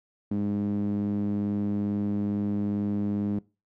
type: tone with band-pass filter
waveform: sawtooth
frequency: 102.3 Hz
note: G#2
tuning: 26 cents flat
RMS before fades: -28 dBFS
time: 0.31-3.39 s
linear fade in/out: 5 ms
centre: 240 Hz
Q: 5
effects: noise-tail reverb RT60 0.3 s tail -23 dB re dry